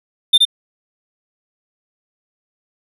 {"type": "tone with echo", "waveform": "triangle", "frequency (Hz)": 3593, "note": "A7", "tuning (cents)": 36, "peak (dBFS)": -4, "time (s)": [0.33, 0.38], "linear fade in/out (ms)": 10, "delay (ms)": 73, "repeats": 1, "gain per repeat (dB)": -3, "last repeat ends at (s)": 0.453, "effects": []}